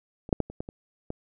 clicks, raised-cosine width 2 ms, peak -26 / -7 / -11 / -27 / -19 / -25 / -19 dBFS, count 7, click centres 0.291 / 0.328 / 0.403 / 0.5 / 0.605 / 0.689 / 1.104 s, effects none

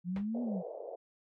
sine exponential two-way sweep, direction up then down, 171.5 to 246.9 to 171.5 Hz, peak -32 dBFS, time 0.04-0.63 s, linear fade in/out 50 ms, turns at 0.42 s
pink noise with exponential decay, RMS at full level -37 dBFS, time 0.16-0.27 s, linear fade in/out 2 ms, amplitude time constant 23 ms
pink band-pass noise, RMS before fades -43 dBFS, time 0.34-0.96 s, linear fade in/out 10 ms, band 450 to 680 Hz, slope 48 dB/octave
effects low-pass 2000 Hz 12 dB/octave + MP3 64 kbps

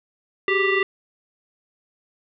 sine tone with frequency modulation, 1174.7 Hz, D6, in tune, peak -17 dBFS, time 0.48-0.83 s, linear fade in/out 2 ms, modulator 791 Hz, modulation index 1.9, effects none

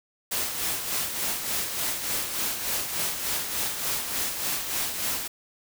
white noise with tremolo, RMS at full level -27 dBFS, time 0.31-5.28 s, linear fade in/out 10 ms, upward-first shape sine, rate 3.4 Hz, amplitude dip 50%, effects none

